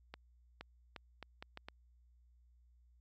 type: accelerating click train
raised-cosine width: 0.3 ms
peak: -30 dBFS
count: 7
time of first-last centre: 0.14-1.685 s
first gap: 470 ms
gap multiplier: 0.75
effects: added 60 Hz sine -64 dBFS peak until 3 s